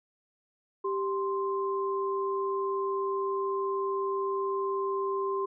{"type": "tone pair together", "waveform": "sine", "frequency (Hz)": [392, 1046.5], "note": ["G4", "C6"], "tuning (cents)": [0, 0], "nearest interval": "octave + perfect fourth", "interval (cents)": 1700, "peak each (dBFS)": [-29, -32], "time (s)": [0.84, 5.46], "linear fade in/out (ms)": 10, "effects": []}